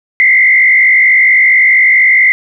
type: tone with frequency modulation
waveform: sine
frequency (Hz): 2070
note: C7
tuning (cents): -19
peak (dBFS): -4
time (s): 0.2-2.32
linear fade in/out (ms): 0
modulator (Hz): 52.2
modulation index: 1.6
effects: none